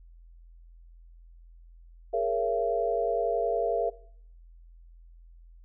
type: chord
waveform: sine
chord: A# half-diminished seventh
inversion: third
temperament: equal with one note detuned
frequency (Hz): 415.3 / 466.2 / 554.4 / 676.6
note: G#4 / A#4 / C#5 / E5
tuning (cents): 0 / 0 / 0 / +45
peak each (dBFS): -32 / -29 / -34 / -28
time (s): 2.13-3.9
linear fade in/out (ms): 10
effects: noise-tail reverb RT60 0.6 s tail -19 dB re dry + added 42 Hz sine -49 dBFS peak until 5.64 s